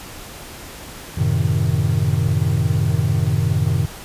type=chord; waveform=triangle; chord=F# diminished seventh; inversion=none; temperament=equal; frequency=92.5 / 110 / 130.81 / 155.56 Hz; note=F#2 / A2 / C3 / Eb3; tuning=0 / 0 / 0 / 0 cents; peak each=-19 dBFS; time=1.17-3.86 s; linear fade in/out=10 ms; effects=pink hiss -36 dBFS RMS until 4.04 s + resampled to 32000 Hz